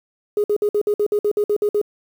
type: tone bursts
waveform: sine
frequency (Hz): 415.3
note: G#4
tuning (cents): 0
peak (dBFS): -14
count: 12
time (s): 0.37-1.815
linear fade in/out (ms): 2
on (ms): 70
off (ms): 55
effects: tanh soft clip ceiling -10 dBFS + 7-bit